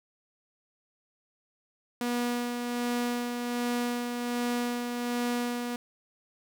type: tone with tremolo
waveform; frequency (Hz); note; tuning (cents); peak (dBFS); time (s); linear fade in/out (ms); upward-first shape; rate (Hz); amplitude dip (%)
sawtooth; 241.8; B3; -36; -23; 2.01-5.76; 2; sine; 1.3; 40
effects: none